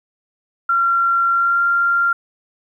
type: tone with pitch glide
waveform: sine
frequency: 1372 to 1387.1 Hz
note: F6 to F6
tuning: -31 to -12 cents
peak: -13 dBFS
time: 0.69-2.13 s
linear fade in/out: 5 ms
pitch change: +19 cents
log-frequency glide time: 1.3-1.63 s
effects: 9-bit